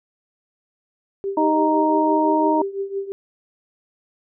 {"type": "tone with tremolo", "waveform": "sine", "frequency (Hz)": 393.7, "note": "G4", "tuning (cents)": 8, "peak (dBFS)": -20, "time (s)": [1.24, 3.12], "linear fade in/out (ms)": 0, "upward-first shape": "triangle", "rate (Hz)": 5.9, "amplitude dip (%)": 85}
{"type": "harmonic tone", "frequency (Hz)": 311.1, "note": "D#4", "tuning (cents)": 0, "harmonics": [1, 2, 3], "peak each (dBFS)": [-19, -22, -19], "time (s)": [1.37, 2.62], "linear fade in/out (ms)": 5}
{"effects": []}